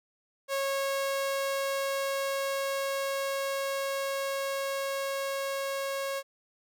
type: tone with level ramp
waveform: sawtooth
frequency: 548 Hz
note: C#5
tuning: 20 cents flat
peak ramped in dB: -24 to -27 dBFS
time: 0.48-6.23 s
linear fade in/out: 50 ms
effects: none